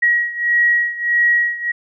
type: beating tone pair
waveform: sine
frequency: 1904 / 1905.6 Hz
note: A#6 / A#6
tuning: +36 / +38 cents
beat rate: 1.6 Hz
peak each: -15 / -18 dBFS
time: 0.02-1.72 s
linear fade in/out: 10 ms
effects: none